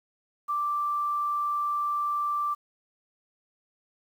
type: tone with quantisation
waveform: sine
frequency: 1174.7 Hz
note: D6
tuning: in tune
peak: -25 dBFS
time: 0.48-2.55 s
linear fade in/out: 20 ms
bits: 9
effects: none